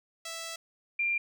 5% pulse / sine tone pair in turn, 659.3 / 2384 Hz, E5 / D7, 0 / +25 cents, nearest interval octave + minor seventh, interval 2225 cents, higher second, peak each -26 dBFS, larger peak neither, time 0.25-0.56 / 0.99-1.18 s, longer first, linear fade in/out 5 ms, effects none

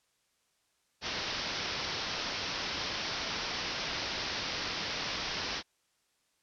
white low-pass noise, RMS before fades -36 dBFS, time 1.01-5.63 s, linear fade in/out 50 ms, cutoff 5700 Hz, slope 96 dB/octave, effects white hiss -74 dBFS RMS until 6.42 s + low-pass 9000 Hz 12 dB/octave

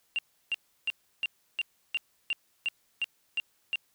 sine tone bursts, 2777 Hz, F7, 10 cents flat, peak -25 dBFS, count 11, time 0.16-3.757 s, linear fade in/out 0 ms, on 27 ms, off 330 ms, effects tanh soft clip ceiling -21 dBFS + white hiss -70 dBFS RMS until 3.94 s

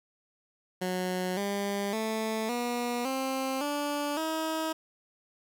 15% pulse tone with pitch steps, 183.1 / 200.8 / 220.3 / 241.6 / 265 / 290.7 / 318.8 Hz, F#3 / G3 / A3 / B3 / C4 / D4 / D#4, -18 / +42 / +2 / -38 / +22 / -18 / +42 cents, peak -23 dBFS, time 0.81-4.73 s, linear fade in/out 10 ms, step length 560 ms, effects none

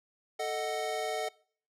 square chord, D# diminished, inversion second, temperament equal, 440 / 622.3 / 740 Hz, A4 / D#5 / F#5, 0 / 0 / 0 cents, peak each -37 / -37 / -36 dBFS, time 0.39-1.29 s, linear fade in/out 10 ms, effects noise-tail reverb RT60 0.5 s tail -23 dB re dry + low-pass 11000 Hz 12 dB/octave

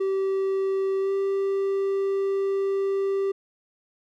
triangle tone with pitch glide, 386.6 to 391.8 Hz, G4 to G4, -24 to -1 cents, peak -20 dBFS, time 0-3.32 s, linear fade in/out 10 ms, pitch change +23 cents, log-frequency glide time 1-1.12 s, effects none

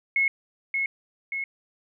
sine tone with echo, 2178 Hz, C#7, 31 cents flat, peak -19 dBFS, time 0.16-0.28 s, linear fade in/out 2 ms, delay 580 ms, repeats 2, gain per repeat -4 dB, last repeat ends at 1.44 s, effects none

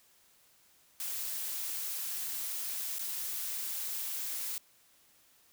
blue noise with dropouts, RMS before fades -37 dBFS, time 1-4.58 s, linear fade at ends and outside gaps 1 ms, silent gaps 2.985-2.993 s, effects white hiss -65 dBFS RMS until 5.52 s

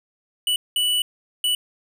square tone bursts at uneven times, 2960 Hz, F#7, in tune, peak -19 dBFS, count 3, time 0.47-0.56 / 0.76-1.02 / 1.44-1.55 s, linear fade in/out 2 ms, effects none

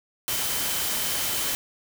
sine tone in noise, 3073 Hz, G7, 35 cents flat, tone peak -37 dBFS, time 0.28-1.55 s, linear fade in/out 0 ms, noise white, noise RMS -27 dBFS, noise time 0.28-1.55 s, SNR -13 dB, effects none

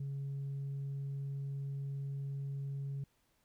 sine tone, 138.59 Hz, C#3, in tune, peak -35 dBFS, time 0-3.04 s, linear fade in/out 5 ms, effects tanh soft clip ceiling -35 dBFS + pink hiss -75 dBFS RMS until 3.44 s

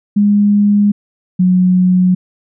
sine tone pair in turn, 205.1 / 182.72 Hz, G#3 / F#3, -21 / -21 cents, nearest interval major second, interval 200 cents, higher first, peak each -7 dBFS, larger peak neither, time 0.16-0.92 / 1.39-2.15 s, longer neither, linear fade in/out 10 ms, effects none

